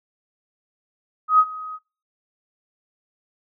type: tone with ADSR envelope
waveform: sine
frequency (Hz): 1259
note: D#6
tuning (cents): +20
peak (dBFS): -9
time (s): 1.28-1.79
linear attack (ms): 110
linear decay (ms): 54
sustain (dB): -21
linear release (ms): 42
effects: noise-tail reverb RT60 0.4 s tail -25 dB re dry